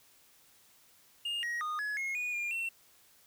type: tone with pitch steps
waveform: triangle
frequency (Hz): 2831 / 1893 / 1230 / 1693 / 2159 / 2460 / 2408 / 2708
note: F7 / A#6 / D#6 / G#6 / C#7 / D#7 / D7 / E7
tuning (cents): +23 / +26 / -20 / +33 / -46 / -20 / +43 / +46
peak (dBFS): -31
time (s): 1.25-2.69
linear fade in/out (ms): 5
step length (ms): 180
effects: white hiss -63 dBFS RMS until 3.26 s